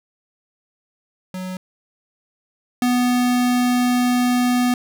square tone pair in turn, 185 / 246.9 Hz, F#3 / B3, 0 / 0 cents, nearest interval perfect fourth, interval 500 cents, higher second, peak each -27 / -16 dBFS, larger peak second, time 1.34-1.57 / 2.82-4.74 s, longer second, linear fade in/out 2 ms, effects none

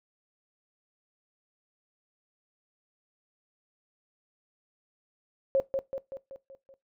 sine tone with echo, 541 Hz, C#5, 42 cents flat, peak -20 dBFS, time 5.55-5.6 s, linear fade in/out 0 ms, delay 190 ms, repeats 6, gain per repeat -5 dB, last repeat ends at 6.74 s, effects noise-tail reverb RT60 0.2 s tail -20 dB re dry

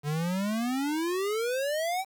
square exponential sweep, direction up, 142.8 to 784 Hz, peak -28 dBFS, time 0.03-2.05 s, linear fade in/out 50 ms, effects 9-bit

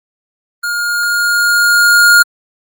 square tone with level ramp, 1421 Hz, F6, 30 cents sharp, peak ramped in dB -16 to -4 dBFS, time 0.63-2.23 s, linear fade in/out 10 ms, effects Opus 24 kbps

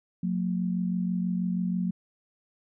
sine tone pair together, 181.1 / 227.3 Hz, F#3 / A#3, -37 / -43 cents, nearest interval major third, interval 394 cents, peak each -26 / -32 dBFS, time 0.23-1.91 s, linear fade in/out 5 ms, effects none

